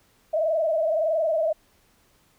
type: tone with frequency modulation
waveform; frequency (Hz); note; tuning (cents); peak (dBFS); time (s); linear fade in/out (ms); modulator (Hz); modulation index
sine; 638; D#5; +43; -20; 0.33-1.53; 10; 21.6; 1.5
effects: pink hiss -62 dBFS RMS until 2.38 s